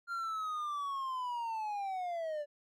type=linear sweep; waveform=triangle; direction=down; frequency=1400 to 576 Hz; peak=-33 dBFS; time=0.07-2.46 s; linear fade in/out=50 ms; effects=none